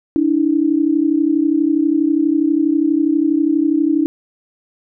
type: tone pair together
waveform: sine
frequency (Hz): 290.3 / 322.6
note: D4 / E4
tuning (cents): -20 / -37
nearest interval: major second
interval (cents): 183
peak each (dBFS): -15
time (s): 0.16-4.06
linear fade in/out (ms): 0
effects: none